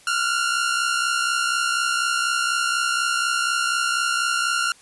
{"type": "tone pair together", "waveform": "sawtooth", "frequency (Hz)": [1379, 1443.1], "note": ["F6", "F#6"], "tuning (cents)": [-22, -44], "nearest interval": "minor second", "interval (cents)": 78, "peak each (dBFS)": [-18, -21], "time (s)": [0.07, 4.72], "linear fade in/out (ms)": 2, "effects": ["white hiss -51 dBFS RMS until 4.81 s", "resampled to 24000 Hz"]}